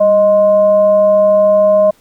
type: tone with frequency modulation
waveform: sine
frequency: 622.3 Hz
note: D#5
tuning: in tune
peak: -6 dBFS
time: 0-1.91 s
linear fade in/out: 10 ms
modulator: 426 Hz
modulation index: 0.3
effects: pink hiss -51 dBFS RMS until 2 s